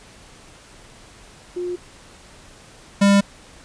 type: tone pair in turn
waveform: sine / square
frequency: 356.1 / 199.85 Hz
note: F4 / G3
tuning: +34 / +34 cents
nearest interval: minor seventh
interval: 1000 cents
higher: first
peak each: -23 / -12 dBFS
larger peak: second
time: 1.56-1.76 / 3.01-3.21 s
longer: neither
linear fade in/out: 10 ms
effects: pink hiss -46 dBFS RMS until 3.64 s + resampled to 22050 Hz